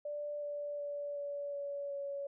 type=tone with pitch steps; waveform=sine; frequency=587.3 / 582.2 / 577.2 / 572.2 / 567.3 / 562.4 Hz; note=D5 / D5 / D5 / D5 / C#5 / C#5; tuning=0 / -15 / -30 / -45 / +40 / +25 cents; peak=-37 dBFS; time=0.05-2.27 s; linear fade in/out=5 ms; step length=370 ms; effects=none